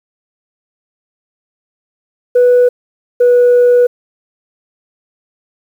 sine tone pair in turn, 492.4 / 488.7 Hz, B4 / B4, -5 / -18 cents, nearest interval unison, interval 13 cents, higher first, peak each -3 dBFS, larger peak neither, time 2.35-2.69 / 3.2-3.87 s, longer second, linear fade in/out 10 ms, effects tanh soft clip ceiling -3 dBFS + 7-bit

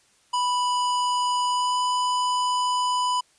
square tone with pitch glide, 987.8 to 994.7 Hz, B5 to B5, 0 to +12 cents, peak -22 dBFS, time 0.33-3.21 s, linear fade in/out 10 ms, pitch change +12 cents, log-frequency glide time 1.46-1.78 s, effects white hiss -61 dBFS RMS until 3.38 s + resampled to 22050 Hz

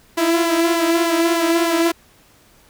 sawtooth tone with flanger, 334.7 Hz, E4, 26 cents sharp, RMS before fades -17 dBFS, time 0.17-1.92 s, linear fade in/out 10 ms, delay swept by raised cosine 0.96 to 6.46 ms, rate 3.3 Hz, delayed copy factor +0.5, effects pink hiss -52 dBFS RMS until 2.69 s

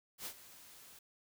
white noise with ADSR envelope, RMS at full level -42 dBFS, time 0.18-0.99 s, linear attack 78 ms, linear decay 73 ms, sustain -15 dB, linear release 5 ms, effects none

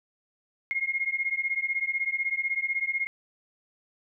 sine beating tone pair, 2138 / 2154 Hz, C7 / C7, +37 / +50 cents, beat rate 16 Hz, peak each -29 dBFS, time 0.71-3.07 s, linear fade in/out 0 ms, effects none

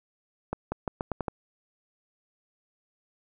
accelerating click train, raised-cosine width 1 ms, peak -15 dBFS, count 7, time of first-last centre 0.53-1.282 s, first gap 190 ms, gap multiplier 0.83, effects none

